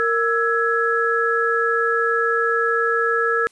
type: tone cluster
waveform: sine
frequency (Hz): 463.1 / 1321 / 1674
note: A#4 / E6 / G#6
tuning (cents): -11 / +3 / +13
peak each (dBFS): -21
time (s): 0-3.47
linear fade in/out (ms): 0
effects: white hiss -55 dBFS RMS until 3.51 s + resampled to 24000 Hz